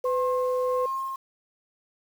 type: tone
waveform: sine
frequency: 504 Hz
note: B4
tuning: 35 cents sharp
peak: -23 dBFS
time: 0.04-0.86 s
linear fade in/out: 5 ms
type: tone with tremolo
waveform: sine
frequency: 1068 Hz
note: C6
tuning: 35 cents sharp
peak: -26 dBFS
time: 0.05-1.16 s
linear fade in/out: 5 ms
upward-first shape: sine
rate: 1.5 Hz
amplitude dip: 45%
effects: tanh soft clip ceiling -14 dBFS + 8-bit